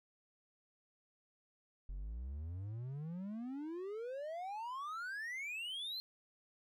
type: exponential sweep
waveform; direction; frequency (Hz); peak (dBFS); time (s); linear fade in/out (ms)
triangle; up; 43.17 to 4218; -39; 1.89-6; 0
effects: none